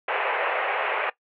pink band-pass noise, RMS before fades -26 dBFS, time 0.08-1.1 s, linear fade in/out 5 ms, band 450 to 2700 Hz, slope 48 dB/octave, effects noise-tail reverb RT60 0.1 s tail -18 dB re dry

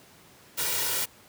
white noise with comb filter, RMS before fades -28 dBFS, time 0.57-1.06 s, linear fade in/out 20 ms, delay 2.1 ms, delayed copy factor +0.65, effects pink hiss -54 dBFS RMS until 1.28 s + high-pass 100 Hz 12 dB/octave

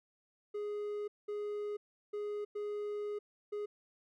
triangle tone bursts at uneven times, 415.3 Hz, G#4, in tune, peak -34 dBFS, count 5, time 0.54-1.08 / 1.28-1.77 / 2.13-2.45 / 2.55-3.19 / 3.52-3.66 s, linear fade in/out 10 ms, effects none

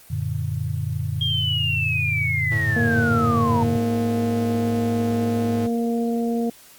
sine chord, Gb augmented, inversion none, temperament equal with one note detuned, 92.5 / 115.67 / 146.83 Hz, Gb2 / Bb2 / D3, 0 / -13 / 0 cents, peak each -27 dBFS, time 0.1-3.77 s, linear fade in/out 10 ms
sine linear sweep, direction down, 3241 to 904 Hz, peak -21 dBFS, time 1.21-3.63 s, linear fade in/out 2 ms
45% pulse tone with pitch glide, 108.9 to 105.43 Hz, A2 to G#2, -17 to +27 cents, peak -26 dBFS, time 2.51-5.67 s, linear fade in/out 10 ms, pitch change -56 cents, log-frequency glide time 3.07-4.11 s
harmonic tone, 233.1 Hz, A#3, in tune, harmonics 1 / 2 / 3, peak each -21 / -26 / -32 dBFS, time 2.76-6.5 s, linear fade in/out 5 ms
effects white hiss -48 dBFS RMS until 6.78 s + Opus 32 kbps

